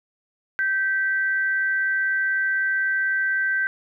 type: tone pair together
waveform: sine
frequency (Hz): 1556 / 1958.7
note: G6 / B6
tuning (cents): -13 / -15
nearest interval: major third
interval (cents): 398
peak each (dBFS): -20 / -30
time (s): 0.59-3.67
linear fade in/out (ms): 0
effects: none